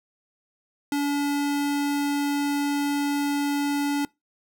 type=tone; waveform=square; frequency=286.4 Hz; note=D4; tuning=43 cents flat; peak=-23 dBFS; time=0.92-4.05 s; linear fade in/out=2 ms; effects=noise-tail reverb RT60 0.2 s tail -23 dB re dry